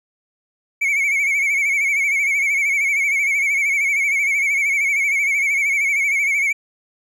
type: tone with vibrato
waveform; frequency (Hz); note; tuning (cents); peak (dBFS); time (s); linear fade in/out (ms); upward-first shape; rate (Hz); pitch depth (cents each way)
triangle; 2240; C#7; +18; -14; 0.81-6.53; 10; sine; 13; 71
effects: none